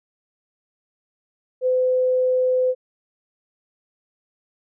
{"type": "tone", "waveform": "sine", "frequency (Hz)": 509, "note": "C5", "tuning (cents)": -48, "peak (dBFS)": -16, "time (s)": [1.61, 2.75], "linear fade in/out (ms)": 50, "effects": []}